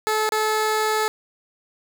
15% pulse tone with dropouts, 432.4 Hz, A4, 30 cents flat, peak -13 dBFS, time 0.07-1.08 s, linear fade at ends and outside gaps 0 ms, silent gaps 0.291-0.321 s, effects none

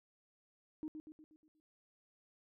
sine tone with echo, 309.4 Hz, D#4, 10 cents flat, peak -38 dBFS, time 0.83-0.88 s, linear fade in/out 0 ms, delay 120 ms, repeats 6, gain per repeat -6 dB, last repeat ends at 1.6 s, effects tanh soft clip ceiling -35 dBFS

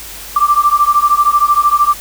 sine beating tone pair, 1170 / 1183 Hz, D6 / D6, -7 / +12 cents, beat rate 13 Hz, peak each -11 dBFS, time 0.36-1.94 s, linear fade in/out 5 ms, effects added 50 Hz sine -38 dBFS peak until 2 s + white hiss -30 dBFS RMS until 2 s

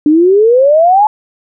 sine exponential sweep, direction up, 291.5 to 871 Hz, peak -4 dBFS, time 0.06-1.07 s, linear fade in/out 2 ms, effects none

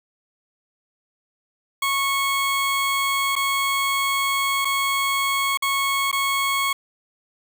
20% pulse tone with dropouts, 1100 Hz, C#6, 14 cents flat, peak -15 dBFS, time 1.82-6.73 s, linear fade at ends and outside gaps 5 ms, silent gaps 3.355-3.362 / 4.648-4.652 / 5.574-5.622 / 6.115-6.127 s, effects 7-bit

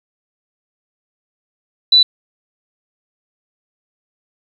sine tone, 3975 Hz, B7, 10 cents sharp, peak -6 dBFS, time 1.92-2.03 s, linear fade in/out 5 ms, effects 7-bit

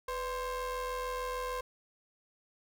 square ring-modulated tone, 271.1 Hz, C#4, 38 cents flat, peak -32 dBFS, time 0.08-1.61 s, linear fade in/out 5 ms, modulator 770 Hz, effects none

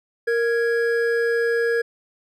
triangle tone pair together, 466.2 / 1661.2 Hz, A#4 / G#6, 0 / 0 cents, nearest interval octave + minor seventh, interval 2200 cents, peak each -17 / -23 dBFS, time 0.27-1.82 s, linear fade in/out 10 ms, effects none

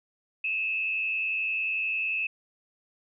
sine tone with frequency modulation, 2600 Hz, E7, 24 cents flat, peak -26 dBFS, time 0.44-2.27 s, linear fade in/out 5 ms, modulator 91.2 Hz, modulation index 0.83, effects none

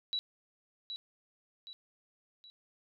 sine tone with echo, 3919 Hz, B7, 14 cents flat, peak -31 dBFS, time 0.13-0.19 s, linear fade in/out 0 ms, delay 770 ms, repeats 3, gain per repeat -7 dB, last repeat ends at 2.5 s, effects none

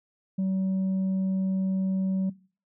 sine tone, 190 Hz, F#3, 46 cents sharp, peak -21 dBFS, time 0.38-2.3 s, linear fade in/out 10 ms, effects noise-tail reverb RT60 0.4 s tail -21 dB re dry + tanh soft clip ceiling -23 dBFS

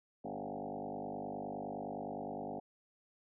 sine tone with frequency modulation, 490 Hz, B4, 14 cents flat, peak -39 dBFS, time 0.24-2.6 s, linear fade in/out 10 ms, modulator 49.7 Hz, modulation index 6.2, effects none

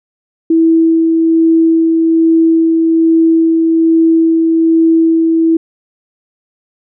sine tone with tremolo, 326.8 Hz, E4, 15 cents flat, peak -5 dBFS, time 0.5-5.57 s, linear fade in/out 5 ms, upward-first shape sine, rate 1.2 Hz, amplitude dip 25%, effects none

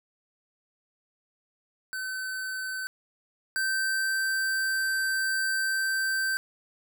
square tone pair in turn, 1527 / 1554.6 Hz, G6 / G6, -46 / -15 cents, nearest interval unison, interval 31 cents, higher second, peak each -32 / -26 dBFS, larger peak second, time 1.93-2.87 / 3.56-6.37 s, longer second, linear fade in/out 0 ms, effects none

